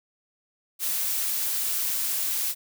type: noise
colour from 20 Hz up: blue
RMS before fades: -27 dBFS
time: 0.79-2.55 s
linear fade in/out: 50 ms
effects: none